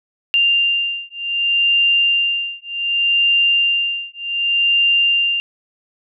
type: beating tone pair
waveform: sine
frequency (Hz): 2790 / 2790.66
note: F7 / F7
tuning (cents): -2 / -2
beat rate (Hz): 0.66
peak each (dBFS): -17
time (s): 0.34-5.4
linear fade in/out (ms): 0
effects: none